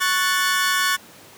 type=chord; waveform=sawtooth; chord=F# minor; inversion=second; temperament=equal; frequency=1108.7 / 1480 / 1760 Hz; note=C#6 / F#6 / A6; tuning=0 / 0 / 0 cents; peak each=-19 dBFS; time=0-0.97 s; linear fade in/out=20 ms; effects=pink hiss -45 dBFS RMS until 1.37 s + high-pass 150 Hz 12 dB/octave